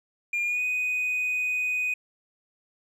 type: tone with pitch glide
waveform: triangle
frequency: 2407 to 2493 Hz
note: D7 to D#7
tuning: +42 to +3 cents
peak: -22 dBFS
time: 0.33-1.94 s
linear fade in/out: 5 ms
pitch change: +61 cents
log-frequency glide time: 0.44-0.63 s
effects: tanh soft clip ceiling -19 dBFS